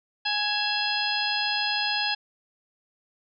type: harmonic tone with a mistuned harmonic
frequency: 833 Hz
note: G#5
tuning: 5 cents sharp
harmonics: 1 / 2 / 3 / 4 / 5 / 6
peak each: -31 / -31 / -31 / -31 / -31 / -31 dBFS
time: 0.25-2.15 s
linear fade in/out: 10 ms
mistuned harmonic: 3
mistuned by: +120 cents
effects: none